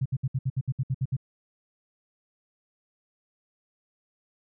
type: tone bursts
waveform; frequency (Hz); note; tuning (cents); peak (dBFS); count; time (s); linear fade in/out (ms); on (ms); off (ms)
sine; 131.2; C3; +5; -23; 11; 0.01-1.167; 10; 47; 64
effects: none